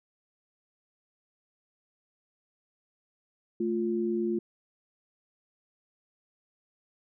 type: tone pair together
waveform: sine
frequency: 220 / 349.2 Hz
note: A3 / F4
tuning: 0 / 0 cents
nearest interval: minor sixth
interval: 800 cents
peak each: -30 / -28 dBFS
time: 3.6-4.39 s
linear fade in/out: 5 ms
effects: none

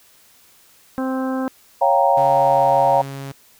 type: harmonic tone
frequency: 261.6 Hz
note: C4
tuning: in tune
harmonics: 1 / 2 / 3 / 4 / 5 / 6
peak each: -21 / -27 / -31 / -33 / -35 / -37 dBFS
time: 0.98-1.48 s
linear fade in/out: 0 ms
type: chord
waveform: sine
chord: G half-diminished seventh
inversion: second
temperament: equal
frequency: 554.4 / 698.5 / 784 / 932.3 Hz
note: Db5 / F5 / G5 / Bb5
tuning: 0 / 0 / 0 / 0 cents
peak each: -18 dBFS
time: 1.81-3.02 s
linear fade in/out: 10 ms
type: tone with pitch glide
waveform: sawtooth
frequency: 140 to 137.28 Hz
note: C#3 to C#3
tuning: +18 to -16 cents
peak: -25 dBFS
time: 2.17-3.32 s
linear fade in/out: 5 ms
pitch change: -34 cents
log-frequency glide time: 2.29-2.64 s
effects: white hiss -52 dBFS RMS until 3.59 s

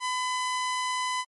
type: tone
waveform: sawtooth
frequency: 1007 Hz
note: B5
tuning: 33 cents sharp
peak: -23 dBFS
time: 0-1.25 s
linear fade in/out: 50 ms
effects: MP3 48 kbps

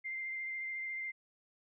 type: tone with vibrato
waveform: sine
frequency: 2093 Hz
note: C7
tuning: in tune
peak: -37 dBFS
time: 0.04-1.12 s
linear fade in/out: 20 ms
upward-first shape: triangle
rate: 14 Hz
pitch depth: 17 cents each way
effects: none

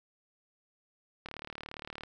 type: click train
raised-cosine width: 0.3 ms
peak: -25 dBFS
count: 30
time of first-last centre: 1.26-2.035 s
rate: 37.4 Hz
effects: none

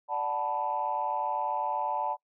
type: chord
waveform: sine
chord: B minor seventh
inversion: first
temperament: equal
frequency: 587.3 / 740 / 880 / 987.8 Hz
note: D5 / F#5 / A5 / B5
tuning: 0 / 0 / 0 / 0 cents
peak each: -36 / -34 / -30 / -34 dBFS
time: 0.08-2.17 s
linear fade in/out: 50 ms
effects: noise-tail reverb RT60 0.1 s tail -25 dB re dry + tanh soft clip ceiling -18 dBFS

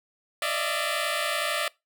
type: tone cluster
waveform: 10% pulse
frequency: 584 / 615 / 672 Hz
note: D5 / D#5 / E5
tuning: -10 / -20 / +33 cents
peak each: -22 / -22 / -22 dBFS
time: 0.42-1.68 s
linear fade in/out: 2 ms
effects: noise-tail reverb RT60 0.2 s tail -22 dB re dry

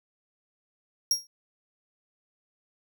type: tone with exponential decay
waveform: 40% pulse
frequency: 5600 Hz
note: F8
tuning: 4 cents sharp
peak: -17 dBFS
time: 1.11-1.27 s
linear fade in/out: 2 ms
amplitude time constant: 33 ms
effects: none

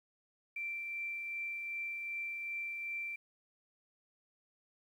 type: tone with tremolo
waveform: sine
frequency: 2349 Hz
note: D7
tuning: in tune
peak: -36 dBFS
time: 0.56-3.16 s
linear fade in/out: 5 ms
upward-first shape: triangle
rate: 2.6 Hz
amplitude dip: 30%
effects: 11-bit

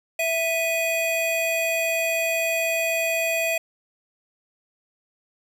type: tone pair together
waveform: square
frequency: 659.3 / 2489 Hz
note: E5 / D#7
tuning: 0 / 0 cents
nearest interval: octave + major seventh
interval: 2300 cents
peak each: -25 dBFS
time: 0.19-3.58 s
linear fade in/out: 5 ms
effects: none

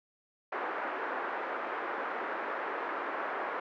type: band-pass noise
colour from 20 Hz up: white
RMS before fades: -36 dBFS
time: 0.52-3.6 s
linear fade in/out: 5 ms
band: 330 to 1600 Hz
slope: 24 dB/octave
effects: none

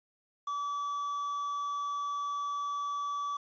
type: tone with quantisation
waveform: triangle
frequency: 1149 Hz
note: D6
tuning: 38 cents flat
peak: -30 dBFS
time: 0.47-3.37 s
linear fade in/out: 5 ms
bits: 9
effects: resampled to 16000 Hz

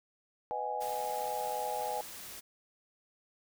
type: chord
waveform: sine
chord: G# minor seventh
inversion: first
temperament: just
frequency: 498.4 / 623 / 747.5 / 830.6 Hz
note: B4 / D#5 / F#5 / G#5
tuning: +16 / +2 / +17 / 0 cents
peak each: -40 / -41 / -41 / -35 dBFS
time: 0.51-2.01 s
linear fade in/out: 0 ms
type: noise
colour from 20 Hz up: white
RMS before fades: -46 dBFS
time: 0.8-2.41 s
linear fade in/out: 20 ms
effects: none

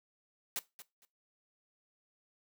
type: noise with echo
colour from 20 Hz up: white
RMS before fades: -36 dBFS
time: 0.56-0.59 s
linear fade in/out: 0 ms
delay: 230 ms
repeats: 2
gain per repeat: -14 dB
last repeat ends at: 1.05 s
effects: noise-tail reverb RT60 0.2 s tail -18 dB re dry + high-pass 200 Hz 12 dB/octave

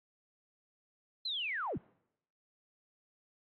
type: linear sweep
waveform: sine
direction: down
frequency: 4186 to 72 Hz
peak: -34 dBFS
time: 1.25-1.78 s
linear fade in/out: 5 ms
effects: noise-tail reverb RT60 0.8 s tail -25 dB re dry + AAC 48 kbps

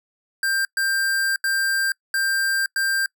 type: tone bursts at uneven times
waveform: square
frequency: 1575 Hz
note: G6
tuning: 8 cents sharp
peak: -20 dBFS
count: 5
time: 0.43-0.65 / 0.77-1.36 / 1.44-1.92 / 2.14-2.66 / 2.76-3.06 s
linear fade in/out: 2 ms
effects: noise-tail reverb RT60 0.1 s tail -26 dB re dry

